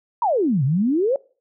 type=exponential two-way sweep; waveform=sine; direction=down then up; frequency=1000 to 125.2 to 576 Hz; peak=-16 dBFS; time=0.22-1.16 s; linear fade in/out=2 ms; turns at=0.64 s; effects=noise-tail reverb RT60 0.4 s tail -24 dB re dry